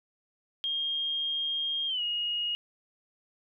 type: tone with pitch glide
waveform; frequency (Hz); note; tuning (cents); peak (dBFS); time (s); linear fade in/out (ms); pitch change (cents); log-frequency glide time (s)
sine; 3227 to 2875; G7 to F7; +50 to +50; -28; 0.64-2.55; 0; -200; 1.87-2.02
effects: none